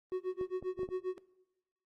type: tone with tremolo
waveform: triangle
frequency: 370 Hz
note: F#4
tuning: in tune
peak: -29 dBFS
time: 0.12-1.18 s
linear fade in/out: 0 ms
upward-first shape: sine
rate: 7.5 Hz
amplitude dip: 100%
type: clicks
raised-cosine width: 2 ms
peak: -32 dBFS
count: 5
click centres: 0.412 / 0.626 / 0.792 / 0.832 / 0.889 s
effects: noise-tail reverb RT60 1.0 s tail -20 dB re dry + Opus 24 kbps